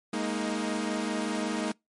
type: chord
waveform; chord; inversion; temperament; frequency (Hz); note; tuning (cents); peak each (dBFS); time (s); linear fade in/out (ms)
sawtooth; Ab suspended second; none; equal with one note detuned; 207.7 / 233.1 / 313.7; Ab3 / Bb3 / Eb4; 0 / 0 / +14; -29; 0.13-1.72; 5
effects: noise-tail reverb RT60 0.2 s tail -26 dB re dry + MP3 48 kbps